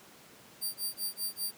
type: tone with tremolo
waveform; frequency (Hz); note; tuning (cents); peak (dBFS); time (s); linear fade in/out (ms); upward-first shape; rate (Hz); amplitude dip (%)
5% pulse; 4699; D8; 0; -24; 0.61-1.52; 20; sine; 5.1; 100
effects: pink hiss -55 dBFS RMS until 1.57 s + high-pass 150 Hz 12 dB/octave